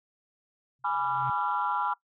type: tone with exponential growth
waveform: sine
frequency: 130.81 Hz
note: C3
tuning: in tune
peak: -32 dBFS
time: 0.79-1.3 s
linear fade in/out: 2 ms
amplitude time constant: 110 ms
type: chord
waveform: sine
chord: G# diminished seventh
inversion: none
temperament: equal with one note detuned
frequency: 830.6 / 987.8 / 1174.7 / 1370.5 Hz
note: G#5 / B5 / D6 / F6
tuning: 0 / 0 / 0 / -33 cents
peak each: -31 / -30 / -34 / -30 dBFS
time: 0.84-1.94 s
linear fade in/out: 10 ms
effects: noise-tail reverb RT60 0.1 s tail -20 dB re dry + tanh soft clip ceiling -17 dBFS